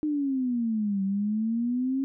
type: exponential two-way sweep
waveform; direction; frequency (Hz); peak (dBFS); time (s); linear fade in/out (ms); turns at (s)
sine; down then up; 308.1 to 192 to 273.5; -24; 0.03-2.04; 0; 1.03
effects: none